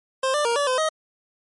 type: tone with pitch steps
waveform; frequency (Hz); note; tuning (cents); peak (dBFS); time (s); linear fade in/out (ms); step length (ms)
25% pulse; 527 / 592 / 469.2 / 574 / 512 / 629; C5 / D5 / A#4 / D5 / C5 / D#5; +12 / +14 / +11 / -40 / -38 / +19; -16; 0.23-0.89; 5; 110
effects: MP3 48 kbps